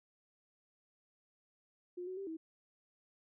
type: tone with pitch steps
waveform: sine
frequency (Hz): 356.6 / 371.5 / 391.6 / 322.2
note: F4 / F#4 / G4 / E4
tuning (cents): +36 / +7 / -2 / -39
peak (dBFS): -40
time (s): 1.97-2.37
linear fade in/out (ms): 10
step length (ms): 100
effects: none